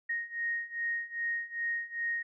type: beating tone pair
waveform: sine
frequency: 1864.7 / 1867.2 Hz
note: A#6 / A#6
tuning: 0 / +2 cents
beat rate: 2.5 Hz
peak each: -36 / -34 dBFS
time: 0.09-2.23 s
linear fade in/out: 10 ms
effects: none